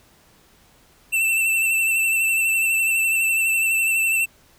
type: tone with vibrato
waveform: square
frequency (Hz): 2672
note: E7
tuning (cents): +23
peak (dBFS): -18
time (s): 1.12-4.26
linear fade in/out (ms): 20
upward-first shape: sine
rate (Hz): 12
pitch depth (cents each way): 30
effects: pink hiss -55 dBFS RMS until 4.58 s